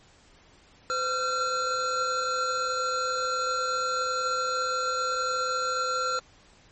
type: tone pair together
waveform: square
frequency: 510.7 / 1369 Hz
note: C5 / F6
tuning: -42 / -35 cents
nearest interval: octave + perfect fourth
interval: 1707 cents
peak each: -33 / -27 dBFS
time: 0.9-6.19 s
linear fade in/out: 0 ms
effects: pink hiss -57 dBFS RMS until 6.71 s + MP3 32 kbps